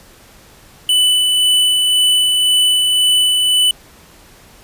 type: tone with tremolo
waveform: square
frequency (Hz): 2988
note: F#7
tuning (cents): +16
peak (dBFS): -10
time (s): 0.89-3.71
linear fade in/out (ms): 2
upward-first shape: sine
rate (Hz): 1.9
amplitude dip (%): 25
effects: pink hiss -44 dBFS RMS until 4.63 s + resampled to 32000 Hz